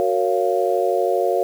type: chord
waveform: sine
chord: Gb major seventh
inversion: none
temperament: just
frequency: 370 / 462.5 / 555 / 693.7 Hz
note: Gb4 / Bb4 / Db5 / F5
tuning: 0 / -14 / +2 / -12 cents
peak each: -22 dBFS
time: 0-1.43 s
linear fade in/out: 0 ms
effects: 7-bit